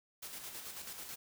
white noise with tremolo, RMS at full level -45 dBFS, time 0.22-1.16 s, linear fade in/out 10 ms, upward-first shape square, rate 9.2 Hz, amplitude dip 40%, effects none

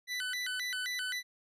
25% pulse tone with vibrato, 1726 Hz, A6, 34 cents flat, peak -30 dBFS, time 0.07-1.23 s, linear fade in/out 50 ms, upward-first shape square, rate 3.8 Hz, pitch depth 240 cents each way, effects low-pass 11000 Hz 12 dB/octave

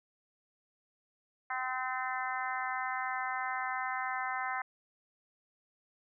harmonic tone, 257 Hz, C4, 31 cents flat, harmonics 3 / 4 / 5 / 6 / 7 / 8, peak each -38 / -39 / -40 / -41 / -41 / -42 dBFS, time 1.5-4.62 s, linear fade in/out 5 ms, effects none

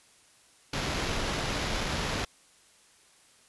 pink noise with sample-and-hold, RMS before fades -31 dBFS, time 0.73-2.25 s, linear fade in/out 5 ms, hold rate 8820 Hz, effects white hiss -60 dBFS RMS until 3.48 s + resampled to 24000 Hz

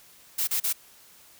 blue noise bursts, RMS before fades -26 dBFS, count 3, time 0.38-0.73 s, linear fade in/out 10 ms, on 94 ms, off 34 ms, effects white hiss -54 dBFS RMS until 1.39 s

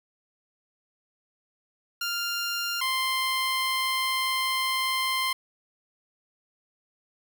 15% pulse tone pair in turn, 1396.9 / 1046.5 Hz, F6 / C6, 0 / 0 cents, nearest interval perfect fourth, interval 500 cents, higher first, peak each -21 / -18 dBFS, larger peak second, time 2.01-2.81 / 2.81-5.33 s, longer second, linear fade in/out 5 ms, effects 10-bit

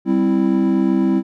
triangle chord, C major, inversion second, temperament equal, 196 / 261.6 / 329.6 Hz, G3 / C4 / E4, 0 / 0 / 0 cents, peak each -16 dBFS, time 0.05-1.23 s, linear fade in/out 50 ms, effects none

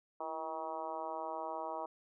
harmonic tone with a mistuned harmonic, 159.2 Hz, D#3, 40 cents sharp, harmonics 2 / 3 / 4 / 5 / 6 / 7 / 8, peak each -50 / -48 / -43 / -44 / -43 / -47 / -53 dBFS, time 0.2-1.86 s, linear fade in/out 5 ms, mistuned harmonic 2, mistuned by +78 cents, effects none

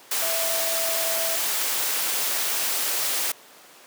sine tone in noise, 659.3 Hz, E5, in tune, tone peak -29 dBFS, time 0.22-1.36 s, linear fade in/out 5 ms, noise white, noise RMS -25 dBFS, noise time 0.11-3.32 s, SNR -7 dB, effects pink hiss -48 dBFS RMS until 3.86 s + high-pass 400 Hz 12 dB/octave

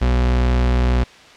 40% pulse tone, 61.74 Hz, B1, in tune, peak -13 dBFS, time 0.01-1.04 s, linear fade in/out 10 ms, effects white hiss -43 dBFS RMS until 1.36 s + low-pass 4000 Hz 12 dB/octave

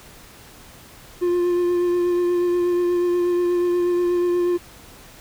triangle tone with vibrato, 352.4 Hz, F4, 16 cents sharp, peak -15 dBFS, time 1.21-4.58 s, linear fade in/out 20 ms, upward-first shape triangle, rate 8.3 Hz, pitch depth 19 cents each way, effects pink hiss -45 dBFS RMS until 5.2 s

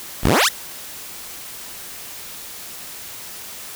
10% pulse exponential sweep, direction up, 34.65 to 2100 Hz, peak -5 dBFS, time 0.23-0.49 s, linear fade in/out 10 ms, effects white hiss -35 dBFS RMS until 3.75 s

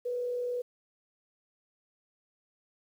sine tone with frequency modulation, 490.4 Hz, B4, 12 cents flat, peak -30 dBFS, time 0.05-0.62 s, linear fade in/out 10 ms, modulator 39.8 Hz, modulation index 0.28, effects 10-bit

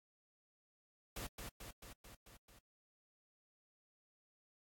pink noise with echo, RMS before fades -45 dBFS, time 1.16-1.27 s, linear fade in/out 5 ms, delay 220 ms, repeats 6, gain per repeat -3 dB, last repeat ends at 2.59 s, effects AAC 64 kbps

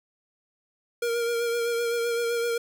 square tone with vibrato, 469.2 Hz, A#4, 11 cents sharp, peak -25 dBFS, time 1.02-2.58 s, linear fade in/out 5 ms, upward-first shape sine, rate 7.8 Hz, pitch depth 25 cents each way, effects none

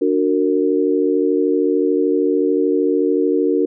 sine chord, D augmented, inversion none, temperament just, 293.7 / 367.1 / 458.9 Hz, D4 / F#4 / A#4, 0 / -14 / -27 cents, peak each -18 dBFS, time 0.01-3.66 s, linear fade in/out 10 ms, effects none

